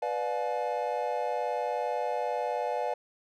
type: chord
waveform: triangle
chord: B diminished seventh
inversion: none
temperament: just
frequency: 493.9 / 592.7 / 711.2 / 853.4 Hz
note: B4 / D5 / F5 / Ab5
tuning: 0 / +16 / +31 / +47 cents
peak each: -32 dBFS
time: 0.02-2.94 s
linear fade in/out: 5 ms
effects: none